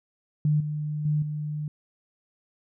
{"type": "tone with level steps", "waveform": "sine", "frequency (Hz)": 150.4, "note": "D3", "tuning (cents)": 42, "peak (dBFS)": [-19, -27, -21, -28], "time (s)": [0.45, 1.68], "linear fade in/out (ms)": 2, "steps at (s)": [0.6, 1.05, 1.22], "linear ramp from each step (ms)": 5, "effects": []}